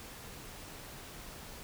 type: silence
effects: pink hiss -48 dBFS RMS until 1.63 s